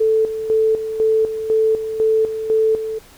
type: tone with tremolo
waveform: sine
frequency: 440 Hz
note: A4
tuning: in tune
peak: -12 dBFS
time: 0-2.99 s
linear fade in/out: 10 ms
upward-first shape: square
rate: 2 Hz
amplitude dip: 65%
effects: pink hiss -46 dBFS RMS until 3.17 s